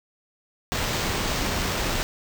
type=noise with sample-and-hold; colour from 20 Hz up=pink; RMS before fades=-26 dBFS; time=0.72-2.03 s; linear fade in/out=0 ms; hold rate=11025 Hz; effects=none